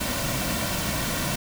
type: noise with comb filter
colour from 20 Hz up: pink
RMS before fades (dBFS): -27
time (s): 0-1.36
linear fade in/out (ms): 10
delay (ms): 2.4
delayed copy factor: -0.55
effects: none